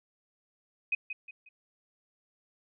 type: tone with echo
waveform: sine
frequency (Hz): 2513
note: D#7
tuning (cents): +17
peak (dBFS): -25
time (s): 0.92-0.95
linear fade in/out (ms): 5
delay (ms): 180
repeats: 3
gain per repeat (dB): -9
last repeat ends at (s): 1.49
effects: none